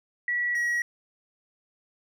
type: tone pair in turn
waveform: sine / triangle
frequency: 1938 / 1911.3 Hz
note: B6 / A#6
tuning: -33 / +43 cents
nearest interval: unison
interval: 24 cents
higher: first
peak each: -24 / -22 dBFS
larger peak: second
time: 0.28-0.55 / 0.55-0.82 s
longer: neither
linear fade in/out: 2 ms
effects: none